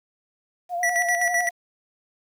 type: tone with vibrato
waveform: sine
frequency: 702 Hz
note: F5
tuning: 9 cents sharp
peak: -24 dBFS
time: 0.69-1.51 s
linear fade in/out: 50 ms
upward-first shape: triangle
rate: 10 Hz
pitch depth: 52 cents each way
type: tone with tremolo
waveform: square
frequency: 1951 Hz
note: B6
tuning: 22 cents flat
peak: -20 dBFS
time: 0.83-1.49 s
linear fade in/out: 2 ms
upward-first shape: square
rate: 7.8 Hz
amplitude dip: 60%
effects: low-pass 12000 Hz 12 dB/octave + 9-bit